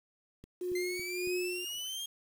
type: click train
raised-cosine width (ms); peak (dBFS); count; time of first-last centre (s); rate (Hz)
3; -37; 4; 0.44-1.273; 3.6
type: tone with tremolo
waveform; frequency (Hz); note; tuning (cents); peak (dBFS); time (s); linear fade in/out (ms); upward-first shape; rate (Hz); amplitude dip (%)
sine; 360; F#4; -47; -30; 0.61-1.65; 5; triangle; 1.7; 80
type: exponential sweep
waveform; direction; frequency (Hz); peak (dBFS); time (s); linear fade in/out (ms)
sawtooth; up; 2069 to 3256; -34; 0.75-2.06; 5
effects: 9-bit

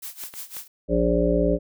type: noise with tremolo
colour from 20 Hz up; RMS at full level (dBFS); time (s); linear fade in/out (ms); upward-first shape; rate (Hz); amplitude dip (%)
blue; -34; 0.02-0.68; 10; sine; 5.9; 85
type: clicks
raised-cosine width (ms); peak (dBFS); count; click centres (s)
0.3; -23; 3; 0.237 / 0.339 / 0.567
type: harmonic tone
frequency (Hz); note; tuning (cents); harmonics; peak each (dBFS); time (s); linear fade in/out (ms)
58.27; A#1; 0; 1 / 3 / 5 / 7 / 9 / 10; -25 / -25 / -25 / -25 / -25 / -25; 0.88-1.59; 50
effects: none

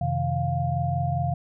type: tone cluster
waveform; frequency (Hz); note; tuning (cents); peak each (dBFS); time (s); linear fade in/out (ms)
sine; 90.9 / 133 / 158 / 701; F#2 / C3 / D#3 / F5; -30 / +29 / +27 / +6; -30 / -26 / -30 / -28; 0.01-1.34; 5
effects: none

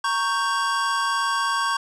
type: chord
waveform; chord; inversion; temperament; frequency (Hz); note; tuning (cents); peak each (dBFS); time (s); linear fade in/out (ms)
square; G diminished; first; equal; 932.3 / 1108.7 / 1568; Bb5 / Db6 / G6; 0 / 0 / 0; -29 / -24 / -27; 0.04-1.77; 5
effects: resampled to 22050 Hz + 8-bit

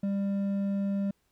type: tone with hard clipping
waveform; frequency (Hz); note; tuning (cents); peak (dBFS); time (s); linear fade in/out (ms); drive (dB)
sine; 198.4; G3; +21; -28; 0.03-1.11; 5; 5
effects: pink hiss -73 dBFS RMS until 1.31 s

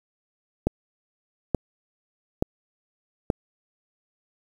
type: click train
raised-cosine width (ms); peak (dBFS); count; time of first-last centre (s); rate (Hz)
2; -7; 4; 0.67-3.302; 1.14
effects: 7-bit

